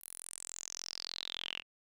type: tone with band-pass filter sweep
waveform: sawtooth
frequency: 43.51 Hz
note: F1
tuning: 6 cents flat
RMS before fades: -44 dBFS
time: 0-1.63 s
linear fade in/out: 50 ms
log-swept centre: 12000 to 2700 Hz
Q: 8.8
effects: none